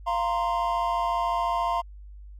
triangle chord, F suspended fourth, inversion none, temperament equal with one note detuned, 692 / 932.3 / 1046.5 Hz, F5 / Bb5 / C6, -16 / 0 / 0 cents, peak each -26 dBFS, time 0.06-1.82 s, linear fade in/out 20 ms, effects added 50 Hz sine -41 dBFS peak until 2.39 s

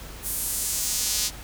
square tone with high-pass filter sweep, 112.3 Hz, A2, 36 cents sharp, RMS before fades -27 dBFS, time 0.22-1.31 s, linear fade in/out 50 ms, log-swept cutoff 11000 to 5000 Hz, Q 1.3, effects added 50 Hz sine -42 dBFS peak until 1.43 s + pink hiss -42 dBFS RMS until 1.43 s

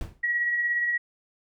brown noise with exponential decay, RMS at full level -29 dBFS, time 0.01-0.23 s, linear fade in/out 1 ms, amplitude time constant 46 ms
sine tone with tremolo, 1915 Hz, A#6, 46 cents sharp, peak -21 dBFS, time 0.23-0.98 s, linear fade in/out 10 ms, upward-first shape triangle, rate 17 Hz, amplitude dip 40%
effects none

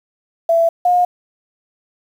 sine tone pair in turn, 667 / 714.7 Hz, E5 / F5, +20 / +40 cents, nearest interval minor second, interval 120 cents, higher second, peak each -10 dBFS, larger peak neither, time 0.49-0.69 / 0.85-1.05 s, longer neither, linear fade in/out 5 ms, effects 7-bit

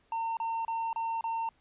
triangle tone bursts, 910 Hz, A#5, 42 cents flat, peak -28 dBFS, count 5, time 0.12-1.49 s, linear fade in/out 2 ms, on 250 ms, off 30 ms, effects pink hiss -68 dBFS RMS until 1.6 s + resampled to 8000 Hz

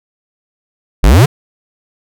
square exponential sweep, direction up, 40.46 to 155.56 Hz, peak -4 dBFS, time 1.03-1.26 s, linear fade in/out 10 ms, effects none

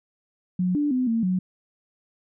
sine tone with pitch steps, 181.6 / 292.9 / 254.2 / 227.8 / 184.1 Hz, F#3 / D4 / C4 / A#3 / F#3, -32 / -5 / -50 / -40 / -8 cents, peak -20 dBFS, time 0.59-1.39 s, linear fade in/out 5 ms, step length 160 ms, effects none

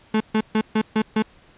35% pulse tone bursts, 217.3 Hz, A3, 21 cents flat, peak -15 dBFS, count 6, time 0.14-1.224 s, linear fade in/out 5 ms, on 64 ms, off 140 ms, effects pink hiss -53 dBFS RMS until 1.57 s + resampled to 8000 Hz

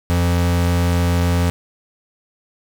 square tone pair together, 87.31 / 172.81 Hz, F2 / F3, 0 / -18 cents, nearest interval octave, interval 1182 cents, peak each -16 / -22 dBFS, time 0.1-1.5 s, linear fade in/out 0 ms, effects none

